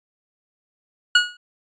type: tone with exponential decay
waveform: 25% pulse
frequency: 1452 Hz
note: F#6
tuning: 33 cents flat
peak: -5 dBFS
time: 1.15-1.37 s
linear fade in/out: 5 ms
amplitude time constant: 47 ms
effects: resampled to 16000 Hz